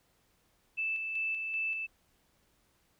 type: tone with tremolo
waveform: sine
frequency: 2637 Hz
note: E7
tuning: in tune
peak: -30 dBFS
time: 0.77-1.87 s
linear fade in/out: 20 ms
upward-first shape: square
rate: 2.6 Hz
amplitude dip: 35%
effects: pink hiss -71 dBFS RMS until 2.99 s